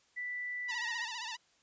sine tone with pitch glide, 1975 to 1872.8 Hz, B6 to A#6, 0 to +8 cents, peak -36 dBFS, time 0.16-1.06 s, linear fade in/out 20 ms, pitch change -92 cents, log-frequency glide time 0.66-0.9 s
10% pulse tone with vibrato, 932.3 Hz, A#5, in tune, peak -30 dBFS, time 0.68-1.37 s, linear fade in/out 20 ms, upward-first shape sine, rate 15 Hz, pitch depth 110 cents each way
effects white hiss -69 dBFS RMS until 1.62 s + resampled to 16000 Hz

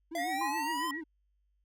triangle tone with vibrato, 306.1 Hz, D#4, 28 cents flat, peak -37 dBFS, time 0.11-1.04 s, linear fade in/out 10 ms, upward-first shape triangle, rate 7.1 Hz, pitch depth 200 cents each way
square linear sweep, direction up, 673 to 1043 Hz, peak -33 dBFS, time 0.15-0.91 s, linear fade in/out 2 ms
sine tone with tremolo, 1917 Hz, A#6, 48 cents sharp, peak -35 dBFS, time 0.18-1.01 s, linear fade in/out 2 ms, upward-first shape triangle, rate 8.1 Hz, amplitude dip 80%
sine tone with exponential decay, 1033 Hz, C6, 22 cents flat, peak -31 dBFS, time 0.41-0.92 s, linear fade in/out 5 ms, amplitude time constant 110 ms
effects added 50 Hz sine -70 dBFS peak until 1.64 s

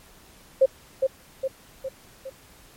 sine tone with echo, 531 Hz, C5, 25 cents sharp, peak -12 dBFS, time 0.61-0.66 s, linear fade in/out 10 ms, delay 410 ms, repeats 4, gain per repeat -5 dB, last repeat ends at 2.3 s, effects pink hiss -52 dBFS RMS until 2.76 s + MP3 64 kbps

